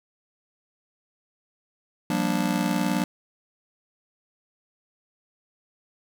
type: chord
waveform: square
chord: G minor seventh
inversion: third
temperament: just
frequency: 176.4 / 196 / 235.2 / 294 Hz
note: F3 / G3 / Bb3 / D4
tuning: +18 / 0 / +16 / +2 cents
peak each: -29 dBFS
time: 2.1-3.04 s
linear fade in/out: 2 ms
effects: none